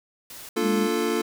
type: noise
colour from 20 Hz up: white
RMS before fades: -41 dBFS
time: 0.3-0.49 s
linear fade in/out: 2 ms
type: chord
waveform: square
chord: Bb major seventh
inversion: none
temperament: equal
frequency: 233.1 / 293.7 / 349.2 / 440 Hz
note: Bb3 / D4 / F4 / A4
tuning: 0 / 0 / 0 / 0 cents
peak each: -30 / -31 / -28 / -27 dBFS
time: 0.56-1.22 s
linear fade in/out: 10 ms
type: tone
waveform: sine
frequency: 207.7 Hz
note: G#3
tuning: in tune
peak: -23 dBFS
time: 0.61-0.89 s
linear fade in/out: 50 ms
effects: none